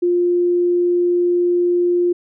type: tone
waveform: sine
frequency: 351.8 Hz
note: F4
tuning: 13 cents sharp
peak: -13 dBFS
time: 0.02-2.13 s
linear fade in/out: 10 ms
effects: none